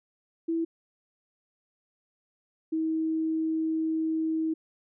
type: tone pair in turn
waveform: sine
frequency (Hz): 329.6 / 319.5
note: E4 / D#4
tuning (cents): 0 / +46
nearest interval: minor second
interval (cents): 54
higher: first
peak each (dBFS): -25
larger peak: neither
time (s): 0.48-0.65 / 2.72-4.54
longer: second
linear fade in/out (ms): 10
effects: none